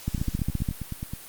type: two click trains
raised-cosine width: 5 ms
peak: -13 / -19 dBFS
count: 10 / 10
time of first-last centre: 0.08-0.688 / 0.18-1.135 s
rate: 14.8 / 9.42 Hz
effects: white hiss -44 dBFS RMS until 1.28 s + Opus 48 kbps